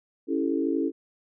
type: chord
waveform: sine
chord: A dominant seventh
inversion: first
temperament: equal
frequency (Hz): 277.2 / 329.6 / 392 / 440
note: C#4 / E4 / G4 / A4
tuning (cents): 0 / 0 / 0 / 0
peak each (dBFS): -27 / -27 / -33 / -31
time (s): 0.27-0.92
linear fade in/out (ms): 50
effects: none